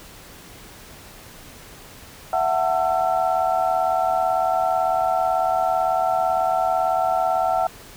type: tone cluster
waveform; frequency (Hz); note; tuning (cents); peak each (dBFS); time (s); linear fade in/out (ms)
sine; 665 / 743 / 889 / 1341; E5 / F#5 / A5 / E6; +15 / +7 / +18 / +29; -23 / -20 / -28 / -28; 2.33-7.67; 2
effects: pink hiss -43 dBFS RMS until 7.96 s

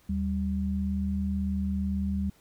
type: tone pair together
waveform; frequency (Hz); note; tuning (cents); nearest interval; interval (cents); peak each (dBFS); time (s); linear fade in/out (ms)
sine; 77.66 / 195.7; D#2 / G3; -3 / -3; octave + major third; 1600; -30 / -28; 0.09-2.3; 5
effects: pink hiss -62 dBFS RMS until 2.4 s

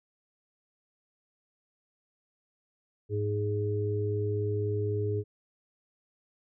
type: harmonic tone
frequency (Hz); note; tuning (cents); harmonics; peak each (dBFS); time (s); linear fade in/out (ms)
103.83; G#2; 0; 1 / 3 / 4; -29 / -40 / -31; 3.09-5.24; 50
effects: none

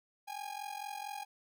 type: ring-modulated tone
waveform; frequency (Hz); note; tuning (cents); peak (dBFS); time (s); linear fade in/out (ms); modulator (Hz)
45% pulse; 818; G#5; -26; -37; 0.27-1.25; 20; 22.2
effects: none

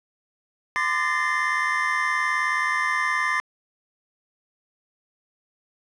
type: tone cluster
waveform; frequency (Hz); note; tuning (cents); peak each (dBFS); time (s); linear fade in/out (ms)
triangle; 1031 / 1189 / 1748 / 1827 / 2078; C6 / D6 / A6 / A#6 / C7; -26 / +21 / -12 / -35 / -12; -26; 0.76-3.4; 0
effects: resampled to 24000 Hz + 8-bit

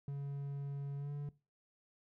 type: tone with pitch glide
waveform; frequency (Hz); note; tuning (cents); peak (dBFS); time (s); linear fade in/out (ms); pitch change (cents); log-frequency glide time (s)
triangle; 140.6 to 144.47; C#3 to D3; +25 to -28; -36; 0.08-1.29; 2; +47; 0.97-1.11
effects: noise-tail reverb RT60 0.3 s tail -20 dB re dry

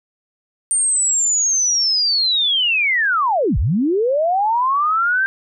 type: linear two-way sweep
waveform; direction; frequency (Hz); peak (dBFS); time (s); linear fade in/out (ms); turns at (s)
sine; down then up; 8870 to 42.05 to 1589; -14; 0.71-5.26; 0; 3.58
effects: none

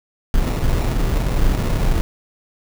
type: noise with sample-and-hold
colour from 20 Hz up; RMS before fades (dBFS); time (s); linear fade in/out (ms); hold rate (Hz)
brown; -17; 0.34-2.01; 0; 1575
effects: none

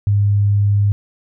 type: tone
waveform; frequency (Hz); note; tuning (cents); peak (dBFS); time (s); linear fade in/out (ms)
sine; 101.8; G#2; -34; -11; 0.07-0.92; 0
effects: none

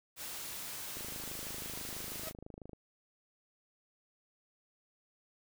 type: noise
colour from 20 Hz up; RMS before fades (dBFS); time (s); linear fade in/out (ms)
white; -43; 0.16-2.33; 50
type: click train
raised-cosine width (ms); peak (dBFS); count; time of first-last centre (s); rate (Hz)
2; -34; 47; 0.97-2.732; 26.1
type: tone with exponential growth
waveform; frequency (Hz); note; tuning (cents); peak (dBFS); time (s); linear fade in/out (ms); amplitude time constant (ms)
40% pulse; 636; D#5; +38; -37; 2.19-2.29; 5; 20
effects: none

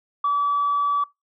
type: tone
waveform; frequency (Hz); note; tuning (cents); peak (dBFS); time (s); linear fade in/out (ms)
sine; 1149; D6; -38; -17; 0.24-1.04; 5
effects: noise-tail reverb RT60 0.2 s tail -24 dB re dry + tanh soft clip ceiling -14 dBFS

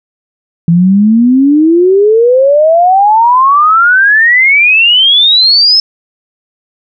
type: exponential sweep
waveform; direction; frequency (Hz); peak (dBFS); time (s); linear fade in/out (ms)
sine; up; 164.81 to 5274; -3; 0.68-5.8; 2
effects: none

